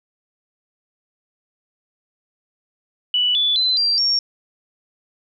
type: tone with pitch steps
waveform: sine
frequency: 2960 / 3460 / 4043 / 4726 / 5524 Hz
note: F#7 / A7 / B7 / D8 / F8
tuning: 0 / -30 / +40 / +10 / -20 cents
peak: -15 dBFS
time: 3.14-4.19 s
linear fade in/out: 2 ms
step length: 210 ms
effects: none